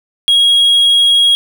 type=tone; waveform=triangle; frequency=3296 Hz; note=G#7; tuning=14 cents flat; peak=-5 dBFS; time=0.28-1.35 s; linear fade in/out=0 ms; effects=none